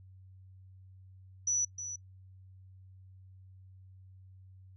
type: tone with echo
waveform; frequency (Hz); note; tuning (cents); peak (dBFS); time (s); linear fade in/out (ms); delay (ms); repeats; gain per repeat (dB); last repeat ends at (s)
sine; 5920; F#8; 0; -27; 1.47-1.65; 5; 310; 1; -10; 1.96
effects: noise-tail reverb RT60 0.1 s tail -24 dB re dry + added 94 Hz sine -52 dBFS peak until 4.76 s